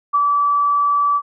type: tone with ADSR envelope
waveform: sine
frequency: 1154 Hz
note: D6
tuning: 31 cents flat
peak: -11 dBFS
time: 0.13-1.22 s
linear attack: 19 ms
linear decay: 37 ms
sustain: -2 dB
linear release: 59 ms
effects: none